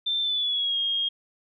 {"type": "tone with pitch glide", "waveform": "sine", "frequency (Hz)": [3563, 3248], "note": ["A7", "G#7"], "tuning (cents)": [21, -39], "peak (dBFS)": -23, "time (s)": [0.06, 1.09], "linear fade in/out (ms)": 10, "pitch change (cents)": -160, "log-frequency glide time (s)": [0.21, 0.78], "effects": []}